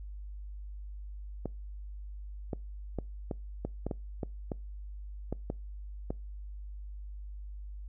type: clicks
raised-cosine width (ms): 2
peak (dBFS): -20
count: 12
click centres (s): 1.457 / 2.532 / 2.987 / 3.312 / 3.65 / 3.866 / 3.912 / 4.232 / 4.518 / 5.326 / 5.501 / 6.105
effects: noise-tail reverb RT60 0.3 s tail -26 dB re dry + added 50 Hz sine -40 dBFS peak until 7.88 s